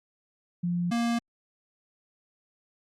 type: tone pair in turn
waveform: sine / square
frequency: 174.61 / 234.5 Hz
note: F3 / A#3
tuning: 0 / +11 cents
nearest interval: perfect fourth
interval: 511 cents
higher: second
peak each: -25 dBFS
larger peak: neither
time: 0.63-0.91 / 0.91-1.19 s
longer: neither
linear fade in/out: 10 ms
effects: low-pass 8000 Hz 12 dB/octave + Opus 48 kbps